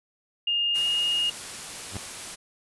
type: tone with pitch glide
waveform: sine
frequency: 2829 to 2854 Hz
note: F7 to F7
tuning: +22 to +37 cents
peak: -22 dBFS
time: 0.47-1.3 s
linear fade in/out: 5 ms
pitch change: +15 cents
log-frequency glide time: 0.7-0.89 s
type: noise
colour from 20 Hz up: white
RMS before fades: -37 dBFS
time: 0.74-2.36 s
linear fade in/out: 20 ms
type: tone with exponential growth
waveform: sawtooth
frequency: 98 Hz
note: G2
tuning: in tune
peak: -26 dBFS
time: 1.88-1.97 s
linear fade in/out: 5 ms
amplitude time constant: 18 ms
effects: resampled to 24000 Hz